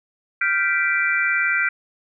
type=chord; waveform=sine; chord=G dominant seventh; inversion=third; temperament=equal with one note detuned; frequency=1396.9 / 1555.4 / 1975.5 / 2349 Hz; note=F6 / G6 / B6 / D7; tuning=0 / -14 / 0 / 0 cents; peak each=-23 dBFS; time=0.41-1.69 s; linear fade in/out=5 ms; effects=none